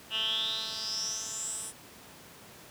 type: tone with band-pass filter sweep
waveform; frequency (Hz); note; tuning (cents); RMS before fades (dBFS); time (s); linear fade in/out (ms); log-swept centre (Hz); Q
10% pulse; 220.7; A3; +5; -34; 0.1-1.73; 50; 2800 to 9300; 9.8
effects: pink hiss -51 dBFS RMS until 2.7 s + high-pass 100 Hz 12 dB/octave